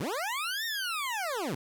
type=linear two-way sweep; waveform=20% pulse; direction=up then down; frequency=106.7 to 1864.7 to 106.7 Hz; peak=-26 dBFS; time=0-1.55 s; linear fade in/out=5 ms; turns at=0.65 s; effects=10-bit